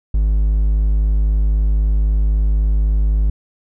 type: tone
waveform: triangle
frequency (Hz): 51.91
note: G#1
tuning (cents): 0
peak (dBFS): -10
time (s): 0.14-3.3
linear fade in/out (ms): 5
effects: none